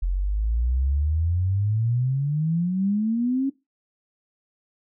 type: exponential sweep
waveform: sine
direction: up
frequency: 43.03 to 277.2 Hz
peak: -20 dBFS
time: 0.02-3.5 s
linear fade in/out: 10 ms
effects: noise-tail reverb RT60 0.2 s tail -17 dB re dry